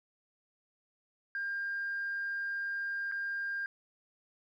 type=tone with dropouts; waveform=sine; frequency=1602 Hz; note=G6; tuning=37 cents sharp; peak=-32 dBFS; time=1.35-3.66 s; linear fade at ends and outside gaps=1 ms; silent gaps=3.115-3.121 s; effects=tanh soft clip ceiling -29 dBFS + 12-bit